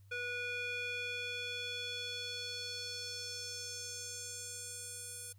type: tone with band-pass filter sweep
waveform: square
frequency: 487.8 Hz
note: B4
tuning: 21 cents flat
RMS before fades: -42 dBFS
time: 0.11-5.33 s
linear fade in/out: 10 ms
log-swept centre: 2000 to 9800 Hz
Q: 2.6
effects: added 98 Hz sine -57 dBFS peak until 5.38 s + white hiss -75 dBFS RMS until 5.38 s